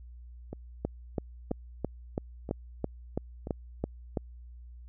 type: two click trains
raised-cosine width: 2 ms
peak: -16 / -24 dBFS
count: 11 / 4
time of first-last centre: 0.85-4.172 / 0.53-3.471 s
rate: 3.01 / 1.02 Hz
effects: added 60 Hz sine -45 dBFS peak until 4.88 s